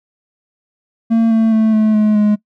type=tone with pitch steps; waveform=triangle; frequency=227.2 / 223.6 / 220 / 216.4 / 213 / 209.6 Hz; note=A#3 / A3 / A3 / A3 / G#3 / G#3; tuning=-44 / +28 / 0 / -29 / +44 / +16 cents; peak=-7 dBFS; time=1.1-2.36 s; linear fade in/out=20 ms; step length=210 ms; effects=noise-tail reverb RT60 0.1 s tail -21 dB re dry